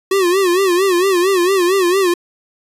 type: tone with vibrato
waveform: square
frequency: 370 Hz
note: F#4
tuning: in tune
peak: -12 dBFS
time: 0.11-2.14 s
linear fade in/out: 5 ms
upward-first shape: sine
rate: 4.4 Hz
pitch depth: 120 cents each way
effects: resampled to 32000 Hz